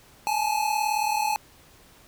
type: tone pair together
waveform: square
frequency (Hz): 836.4 / 875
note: G#5 / A5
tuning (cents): +12 / -10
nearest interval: minor second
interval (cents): 78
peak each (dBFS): -26 / -27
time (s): 0.27-1.36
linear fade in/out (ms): 0
effects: pink hiss -54 dBFS RMS until 2.07 s